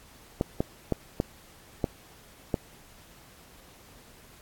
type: clicks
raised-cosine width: 2 ms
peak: -11 dBFS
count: 6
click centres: 0.411 / 0.605 / 0.923 / 1.201 / 1.842 / 2.542 s
effects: pink hiss -54 dBFS RMS until 4.41 s + AAC 64 kbps